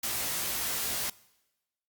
white noise with comb filter, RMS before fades -32 dBFS, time 0.03-1.1 s, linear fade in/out 5 ms, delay 17 ms, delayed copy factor +0.8, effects noise-tail reverb RT60 1.0 s tail -22 dB re dry + Opus 48 kbps

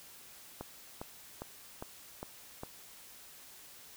click train, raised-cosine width 1 ms, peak -26 dBFS, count 6, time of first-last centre 0.61-2.634 s, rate 2.47 Hz, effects white hiss -54 dBFS RMS until 3.96 s

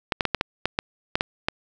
clicks, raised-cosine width 0.3 ms, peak -5 dBFS, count 10, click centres 0.122 / 0.208 / 0.253 / 0.347 / 0.411 / 0.656 / 0.789 / 1.155 / 1.209 / 1.485 s, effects none

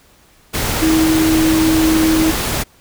sine tone in noise, 318.7 Hz, D#4, 42 cents sharp, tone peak -11 dBFS, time 0.81-2.32 s, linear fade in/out 20 ms, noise pink, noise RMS -19 dBFS, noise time 0.53-2.64 s, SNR +5 dB, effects pink hiss -50 dBFS RMS until 2.8 s

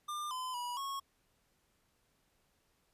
square tone with pitch steps, 1199 / 1020 / 972 / 1098 Hz, D6 / C6 / B5 / C#6, +36 / -44 / -28 / -17 cents, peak -38 dBFS, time 0.08-1 s, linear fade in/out 10 ms, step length 230 ms, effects pink hiss -75 dBFS RMS until 2.93 s + resampled to 32000 Hz

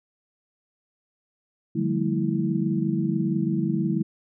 sine tone cluster, 147.6 / 177.3 / 195.8 / 221.9 / 327.1 Hz, D3 / F3 / G3 / A3 / E4, +9 / +26 / -2 / +15 / -13 cents, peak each -28 dBFS, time 1.75-4.03 s, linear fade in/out 10 ms, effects none

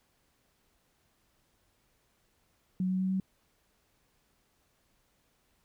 sine tone with pitch steps, 185 / 186.5 / 188.02 / 189.54 Hz, F#3 / F#3 / F#3 / F#3, 0 / +14 / +28 / +42 cents, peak -27 dBFS, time 2.8-3.2 s, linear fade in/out 2 ms, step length 100 ms, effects pink hiss -72 dBFS RMS until 5.64 s

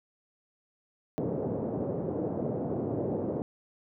white band-pass noise, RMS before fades -32 dBFS, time 1.18-3.42 s, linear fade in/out 0 ms, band 100 to 530 Hz, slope 24 dB/octave, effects none

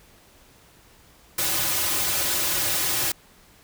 white noise with comb filter, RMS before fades -24 dBFS, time 1.38-3.12 s, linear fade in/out 5 ms, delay 4.4 ms, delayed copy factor -1, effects pink hiss -54 dBFS RMS until 3.63 s

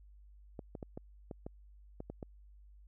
clicks, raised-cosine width 2 ms, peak -29 dBFS, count 9, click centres 0.592 / 0.752 / 0.828 / 0.975 / 1.312 / 1.465 / 2.004 / 2.1 / 2.228 s, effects added 50 Hz sine -55 dBFS peak until 2.87 s

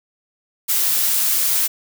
blue noise, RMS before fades -18 dBFS, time 0.68-1.68 s, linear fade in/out 20 ms, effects none

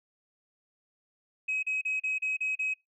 sine tone bursts, 2543 Hz, D#7, 37 cents sharp, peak -26 dBFS, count 7, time 1.48-2.74 s, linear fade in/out 10 ms, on 150 ms, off 35 ms, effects noise-tail reverb RT60 0.2 s tail -26 dB re dry + tanh soft clip ceiling -24 dBFS

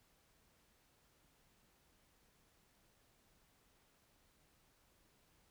silence, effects pink hiss -73 dBFS RMS until 5.5 s

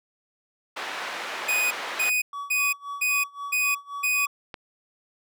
white band-pass noise, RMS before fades -33 dBFS, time 0.76-2.1 s, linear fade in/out 10 ms, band 520 to 2200 Hz, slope 12 dB/octave
45% pulse tone bursts, 2489 Hz, D#7, in tune, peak -21 dBFS, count 6, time 1.48-4.26 s, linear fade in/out 10 ms, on 230 ms, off 280 ms
triangle tone with tremolo, 1135 Hz, C#6, 41 cents sharp, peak -28 dBFS, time 2.33-4.27 s, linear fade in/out 2 ms, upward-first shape sine, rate 3.8 Hz, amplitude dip 90%
click, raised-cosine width 0.3 ms, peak -20 dBFS, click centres 4.542 s
effects none

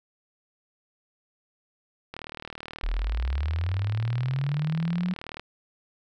click train, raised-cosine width 0.3 ms, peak -21 dBFS, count 127, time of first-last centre 2.14-5.396 s, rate 38.7 Hz
sine linear sweep, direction up, 34.65 to 185 Hz, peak -24 dBFS, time 2.83-5.14 s, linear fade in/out 10 ms
effects none

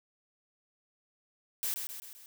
blue noise with echo, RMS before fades -33 dBFS, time 1.63-1.74 s, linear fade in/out 0 ms, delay 130 ms, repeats 4, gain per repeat -5 dB, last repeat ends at 2.26 s, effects none

